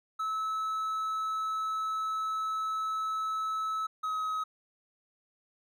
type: tone pair in turn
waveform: triangle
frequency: 1300 / 1272.5 Hz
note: E6 / D#6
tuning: -24 / +39 cents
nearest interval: unison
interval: 37 cents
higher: first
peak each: -28 dBFS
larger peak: neither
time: 0.19-3.87 / 4.03-4.44 s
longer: first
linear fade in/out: 10 ms
effects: none